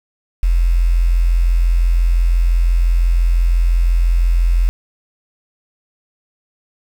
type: tone with quantisation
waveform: sine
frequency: 42.91 Hz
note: F1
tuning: 30 cents flat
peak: -10 dBFS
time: 0.43-4.69 s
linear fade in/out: 0 ms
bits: 6
effects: none